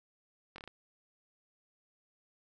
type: slowing click train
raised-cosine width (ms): 0.3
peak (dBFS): -30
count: 5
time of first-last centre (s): 0.56-0.676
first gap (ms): 22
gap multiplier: 1.19
effects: none